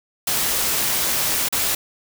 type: noise with dropouts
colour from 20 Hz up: white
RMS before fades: -21 dBFS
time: 0.27-1.75 s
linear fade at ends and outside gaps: 5 ms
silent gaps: 1.487-1.525 s
effects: none